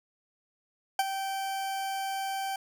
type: tone with ADSR envelope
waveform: 40% pulse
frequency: 777 Hz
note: G5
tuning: 16 cents flat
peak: -20 dBFS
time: 0.99-2.56 s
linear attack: 3 ms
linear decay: 34 ms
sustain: -10 dB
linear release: 3 ms
effects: none